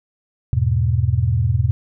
sine chord, E major, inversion none, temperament equal, 82.41 / 103.83 / 123.47 Hz, E2 / G#2 / B2, 0 / 0 / 0 cents, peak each -20 / -19 / -18 dBFS, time 0.53-1.71 s, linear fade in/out 0 ms, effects none

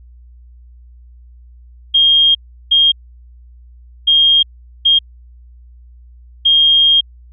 sine tone bursts at uneven times, 3229 Hz, G#7, 49 cents flat, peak -7 dBFS, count 5, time 1.94-2.35 / 2.71-2.92 / 4.07-4.43 / 4.85-4.99 / 6.45-7.01 s, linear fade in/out 10 ms, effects added 60 Hz sine -38 dBFS peak until 7.32 s

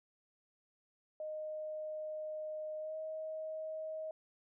sine tone with pitch glide, 618 to 629.9 Hz, D#5 to D#5, -12 to +21 cents, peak -39 dBFS, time 1.2-4.11 s, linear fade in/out 2 ms, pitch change +33 cents, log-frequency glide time 2.79-2.96 s, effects none

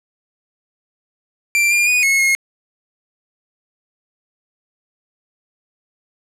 45% pulse tone with pitch steps, 2358 / 2403 / 2472 / 2179 / 2156 Hz, D7 / D7 / D#7 / C#7 / C#7, +6 / +39 / -12 / -30 / -49 cents, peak -12 dBFS, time 1.55-2.35 s, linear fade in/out 0 ms, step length 160 ms, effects low-pass 12000 Hz 12 dB/octave

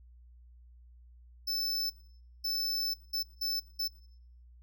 square tone bursts at uneven times, 5274 Hz, E8, in tune, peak -31 dBFS, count 5, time 1.47-1.9 / 2.44-2.94 / 3.13-3.23 / 3.41-3.6 / 3.79-3.88 s, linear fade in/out 10 ms, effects noise-tail reverb RT60 0.7 s tail -20 dB re dry + added 60 Hz sine -53 dBFS peak until 4.62 s

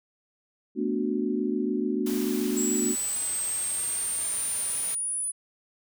sine chord, B minor seventh, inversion third, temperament equal, 220 / 246.9 / 293.7 / 370 Hz, A3 / B3 / D4 / F#4, 0 / 0 / 0 / 0 cents, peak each -30 dBFS, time 0.75-2.96 s, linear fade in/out 50 ms
white noise, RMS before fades -38 dBFS, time 2.06-4.95 s, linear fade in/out 5 ms
sine exponential sweep, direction up, 7640 to 9956 Hz, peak -27 dBFS, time 2.56-5.32 s, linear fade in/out 20 ms
effects none

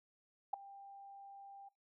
sine tone with ADSR envelope, 793 Hz, G5, 20 cents sharp, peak -29 dBFS, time 0.53-1.69 s, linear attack 8 ms, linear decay 5 ms, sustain -22 dB, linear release 10 ms, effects noise-tail reverb RT60 0.4 s tail -26 dB re dry

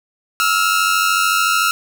sawtooth tone pair together, 1303.4 / 1396.9 Hz, E6 / F6, -20 / 0 cents, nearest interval minor second, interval 120 cents, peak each -13 dBFS, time 0.4-1.71 s, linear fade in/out 0 ms, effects none

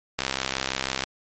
click train, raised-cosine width 0.2 ms, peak -7 dBFS, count 57, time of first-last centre 0.19-1.037 s, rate 66.1 Hz, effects MP3 32 kbps

